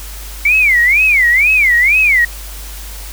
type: tone with vibrato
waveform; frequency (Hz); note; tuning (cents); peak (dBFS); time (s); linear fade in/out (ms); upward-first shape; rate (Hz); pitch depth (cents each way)
sine; 2203; C#7; -11; -7; 0.45-2.25; 5; sine; 2.1; 270
effects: added 50 Hz sine -27 dBFS peak until 3.12 s + white hiss -32 dBFS RMS until 3.12 s